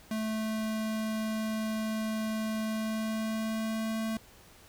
square tone with pitch glide, 218.6 to 221.8 Hz, A3 to A3, -11 to +14 cents, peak -31 dBFS, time 0.11-4.17 s, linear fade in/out 2 ms, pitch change +25 cents, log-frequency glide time 2.62-4.01 s, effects pink hiss -56 dBFS RMS until 4.68 s

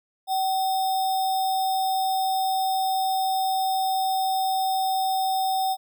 sine tone with sample-and-hold, 763 Hz, G5, 47 cents flat, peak -21 dBFS, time 0.27-5.77 s, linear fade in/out 50 ms, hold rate 4410 Hz, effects none

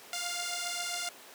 5% pulse beating tone pair, 698.5 / 705.9 Hz, F5 / F5, 0 / +18 cents, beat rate 7.4 Hz, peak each -25 dBFS, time 0.13-1.09 s, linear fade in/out 2 ms, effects pink hiss -50 dBFS RMS until 1.34 s + high-pass 400 Hz 12 dB/octave

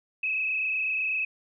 sine tone with frequency modulation, 2569 Hz, E7, 45 cents flat, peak -25 dBFS, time 0.23-1.25 s, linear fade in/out 5 ms, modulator 28.1 Hz, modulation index 2.3, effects none

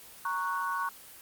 sine chord, F# major, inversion first, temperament equal, 932.3 / 1108.7 / 1480 Hz, A#5 / C#6 / F#6, 0 / 0 / 0 cents, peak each -35 / -31 / -35 dBFS, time 0.25-0.89 s, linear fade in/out 2 ms, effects white hiss -50 dBFS RMS until 1.21 s + Opus 24 kbps

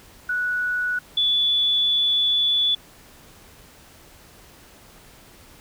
sine tone pair in turn, 1473 / 3449 Hz, F#6 / A7, -8 / -35 cents, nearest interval octave + minor third, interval 1473 cents, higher second, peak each -21 / -17 dBFS, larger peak second, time 0.29-0.99 / 1.17-2.75 s, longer second, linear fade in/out 5 ms, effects pink hiss -49 dBFS RMS until 5.6 s

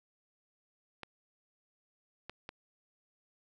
clicks, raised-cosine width 0.3 ms, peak -26 dBFS, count 3, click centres 1.033 / 2.296 / 2.491 s, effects none

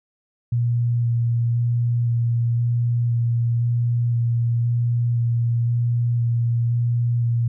sine tone with vibrato, 118.5 Hz, A#2, 29 cents sharp, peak -17 dBFS, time 0.52-7.48 s, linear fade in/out 5 ms, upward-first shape square, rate 0.97 Hz, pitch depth 11 cents each way, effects none

